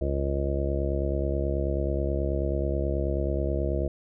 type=harmonic tone; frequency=69.3 Hz; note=C#2; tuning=in tune; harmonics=1 / 2 / 3 / 4 / 5 / 6 / 7 / 8 / 9; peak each=-27 / -34 / -38 / -39 / -32 / -42 / -35 / -37 / -34 dBFS; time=0.01-3.88 s; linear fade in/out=5 ms; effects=none